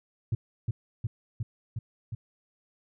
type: tone with echo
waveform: sine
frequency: 113.1 Hz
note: A2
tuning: 48 cents sharp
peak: -21 dBFS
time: 0.32-0.35 s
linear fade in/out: 5 ms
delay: 360 ms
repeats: 5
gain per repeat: -2 dB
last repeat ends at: 2.15 s
effects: tanh soft clip ceiling -22 dBFS